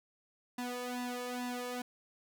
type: tone with flanger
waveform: sawtooth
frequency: 246.9 Hz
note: B3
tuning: in tune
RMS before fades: -39 dBFS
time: 0.58-1.82 s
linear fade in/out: 5 ms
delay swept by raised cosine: 1.1 to 1.77 ms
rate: 2.3 Hz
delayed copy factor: +1
effects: none